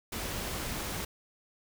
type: noise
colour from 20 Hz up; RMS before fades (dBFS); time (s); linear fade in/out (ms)
pink; -36; 0.12-1.05; 5
effects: none